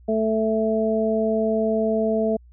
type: harmonic tone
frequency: 220 Hz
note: A3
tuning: in tune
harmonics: 1 / 2 / 3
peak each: -23 / -23 / -23 dBFS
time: 0.08-2.37 s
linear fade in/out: 10 ms
effects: added 60 Hz sine -46 dBFS peak until 2.52 s